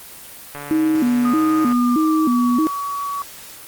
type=click train; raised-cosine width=0.5 ms; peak=-17 dBFS; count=170; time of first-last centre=0.55-1.724 s; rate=144 Hz
type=tone with vibrato; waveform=sine; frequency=277.2 Hz; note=C#4; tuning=in tune; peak=-14 dBFS; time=0.71-2.67 s; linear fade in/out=0 ms; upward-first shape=square; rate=1.6 Hz; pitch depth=220 cents each way
type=tone with pitch glide; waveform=sine; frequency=1234 to 1131.6 Hz; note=D#6 to C#6; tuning=-15 to +35 cents; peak=-22 dBFS; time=1.25-3.22 s; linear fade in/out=0 ms; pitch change=-150 cents; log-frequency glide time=1.62-2.47 s
effects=white hiss -38 dBFS RMS until 3.67 s + Opus 32 kbps